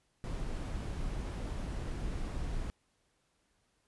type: noise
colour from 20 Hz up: brown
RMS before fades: -37 dBFS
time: 0.24-2.7 s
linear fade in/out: 0 ms
effects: pink hiss -75 dBFS RMS until 3.87 s + resampled to 24000 Hz